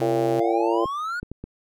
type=tone; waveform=sawtooth; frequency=130.81 Hz; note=C3; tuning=in tune; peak=-25 dBFS; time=0-0.4 s; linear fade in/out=0 ms
type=harmonic tone; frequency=114.1 Hz; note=A#2; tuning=37 cents flat; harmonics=3 / 4 / 5 / 6 / 7; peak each=-23 / -25 / -27 / -29 / -30 dBFS; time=0.01-0.85 s; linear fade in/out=5 ms
type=exponential sweep; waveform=triangle; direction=up; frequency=684 to 1480 Hz; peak=-24 dBFS; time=0.4-1.2 s; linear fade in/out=5 ms
type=clicks; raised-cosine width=3 ms; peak=-21 dBFS; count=4; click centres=0.857 / 1.23 / 1.316 / 1.44 s
effects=none